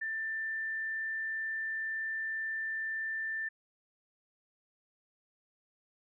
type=tone; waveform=sine; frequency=1779 Hz; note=A6; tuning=19 cents sharp; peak=-33 dBFS; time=0.01-3.49 s; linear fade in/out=10 ms; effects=none